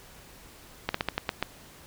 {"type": "slowing click train", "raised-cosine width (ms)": 0.3, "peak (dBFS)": -10, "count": 7, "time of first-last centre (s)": [0.89, 1.426], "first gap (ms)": 54, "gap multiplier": 1.2, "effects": ["pink hiss -51 dBFS RMS until 1.86 s"]}